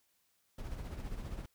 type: noise with tremolo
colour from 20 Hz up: brown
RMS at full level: -40 dBFS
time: 0.58-1.46 s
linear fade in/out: 5 ms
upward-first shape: sine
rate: 15 Hz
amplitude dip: 50%
effects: white hiss -75 dBFS RMS until 1.54 s